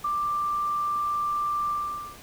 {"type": "tone with ADSR envelope", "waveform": "sine", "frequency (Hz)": 1181, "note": "D6", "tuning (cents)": 9, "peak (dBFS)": -22, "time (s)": [0.04, 2.18], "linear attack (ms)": 9, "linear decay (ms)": 4, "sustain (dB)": -2, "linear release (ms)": 480, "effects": ["pink hiss -47 dBFS RMS until 2.22 s"]}